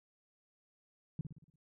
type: tone with echo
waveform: sine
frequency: 152.9 Hz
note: D#3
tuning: 30 cents flat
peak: -33 dBFS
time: 1.19-1.21 s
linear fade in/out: 2 ms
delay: 58 ms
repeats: 6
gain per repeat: -6 dB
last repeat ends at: 1.558 s
effects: none